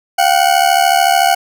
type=ring-modulated tone; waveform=40% pulse; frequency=740 Hz; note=F#5; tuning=in tune; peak=-5 dBFS; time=0.18-1.35 s; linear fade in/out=10 ms; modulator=36.8 Hz; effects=none